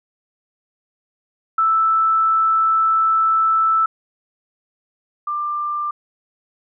sine tone pair in turn, 1318.5 / 1188.6 Hz, E6 / D6, 0 / +20 cents, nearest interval major second, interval 180 cents, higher first, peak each -13 / -20 dBFS, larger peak first, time 1.58-3.86 / 5.27-5.91 s, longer first, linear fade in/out 5 ms, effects none

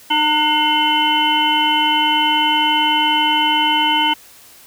harmonic tone with a mistuned harmonic, 303.4 Hz, D#4, 44 cents flat, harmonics 1 / 3 / 5 / 7 / 9 / 10, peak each -24 / -16 / -26 / -23 / -26 / -17 dBFS, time 0.1-4.14 s, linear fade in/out 10 ms, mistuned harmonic 5, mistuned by -52 cents, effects white hiss -44 dBFS RMS until 4.66 s

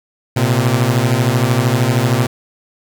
sawtooth beating tone pair, 115.7 / 128.7 Hz, A#2 / C3, -13 / -28 cents, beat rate 13 Hz, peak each -11 dBFS, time 0.36-2.27 s, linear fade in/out 10 ms, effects 7-bit

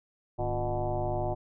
sine tone with frequency modulation, 356.3 Hz, F4, 35 cents sharp, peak -27 dBFS, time 0.38-1.35 s, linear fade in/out 20 ms, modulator 127 Hz, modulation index 3.6, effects none

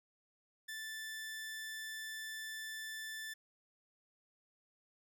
sawtooth tone, 1760 Hz, A6, in tune, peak -39 dBFS, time 0.68-3.34 s, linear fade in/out 10 ms, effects none

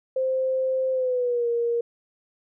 sine tone with pitch glide, 522 to 470.5 Hz, C5 to A#4, -4 to +16 cents, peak -21 dBFS, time 0.16-1.81 s, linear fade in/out 5 ms, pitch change -180 cents, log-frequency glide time 0.92-1.48 s, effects none

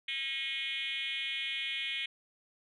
sine tone with frequency modulation, 2742 Hz, F7, 32 cents flat, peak -32 dBFS, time 0.08-2.06 s, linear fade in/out 5 ms, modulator 281 Hz, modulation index 2.7, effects tanh soft clip ceiling -28 dBFS

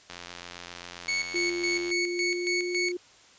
click train, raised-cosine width 0.2 ms, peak -22 dBFS, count 159, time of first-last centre 0.1-1.904 s, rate 87.6 Hz
sawtooth tone with tremolo, 2217 Hz, C#7, in tune, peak -22 dBFS, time 1.08-2.92 s, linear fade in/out 5 ms, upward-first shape square, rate 3.6 Hz, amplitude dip 65%
sine tone with pitch glide, 348.7 to 355.6 Hz, F4 to F4, -3 to +31 cents, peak -29 dBFS, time 1.34-2.97 s, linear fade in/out 5 ms, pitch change +34 cents, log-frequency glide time 1.77-2.69 s
effects white hiss -55 dBFS RMS until 3.38 s + resampled to 16000 Hz

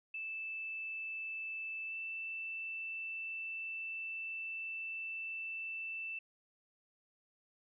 sine tone with pitch glide, 2637 to 2657 Hz, E7 to E7, 0 to +13 cents, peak -39 dBFS, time 0.14-6.19 s, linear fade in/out 5 ms, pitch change +13 cents, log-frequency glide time 1.87-1.94 s, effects none

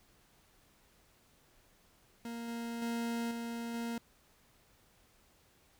40% pulse tone with level steps, 233.1 Hz, A#3, in tune, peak -39 / -37 / -33 / -37 / -35 dBFS, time 2.25-3.98 s, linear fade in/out 2 ms, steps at 2.48 / 2.82 / 3.31 / 3.74 s, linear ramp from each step 2 ms, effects pink hiss -67 dBFS RMS until 5.79 s

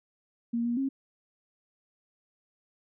sine tone with pitch steps, 234.2 / 238 / 270.1 Hz, A#3 / A#3 / C#4, +8 / +36 / -45 cents, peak -26 dBFS, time 0.53-0.89 s, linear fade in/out 10 ms, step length 120 ms, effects none

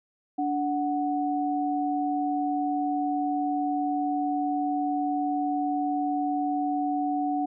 sine tone pair together, 290.8 / 740 Hz, D4 / F#5, -17 / 0 cents, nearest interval octave + major third, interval 1617 cents, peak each -27 dBFS, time 0.38-7.46 s, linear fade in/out 10 ms, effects none

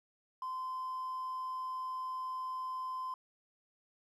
triangle tone with hard clipping, 1031 Hz, C6, 26 cents flat, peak -37 dBFS, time 0.42-3.14 s, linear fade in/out 2 ms, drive 4 dB, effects none

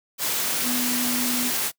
sine tone in noise, 245.9 Hz, B3, 7 cents flat, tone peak -26 dBFS, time 0.62-1.52 s, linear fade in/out 50 ms, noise white, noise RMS -25 dBFS, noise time 0.18-1.72 s, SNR -4 dB, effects noise-tail reverb RT60 0.1 s tail -22 dB re dry + high-pass 150 Hz 12 dB/octave

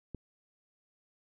click, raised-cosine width 3 ms, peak -27 dBFS, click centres 0.147 s, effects none

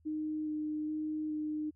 sine tone with vibrato, 306.5 Hz, D#4, 26 cents flat, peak -33 dBFS, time 0.05-1.71 s, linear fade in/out 20 ms, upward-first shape square, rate 1.2 Hz, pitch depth 9 cents each way, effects added 81 Hz sine -64 dBFS peak until 1.75 s

